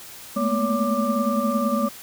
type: tone cluster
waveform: sine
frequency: 214.2 / 225 / 242.5 / 566 / 1184 Hz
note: A3 / A3 / B3 / C#5 / D6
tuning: -46 / +39 / -31 / +36 / +14 cents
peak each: -26 dBFS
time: 0.36-1.89 s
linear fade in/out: 10 ms
effects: white hiss -41 dBFS RMS until 2.02 s